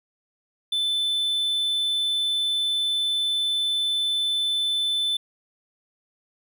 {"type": "tone", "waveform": "triangle", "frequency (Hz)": 3520, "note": "A7", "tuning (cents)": 0, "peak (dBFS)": -20, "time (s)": [0.72, 5.17], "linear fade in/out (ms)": 5, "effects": []}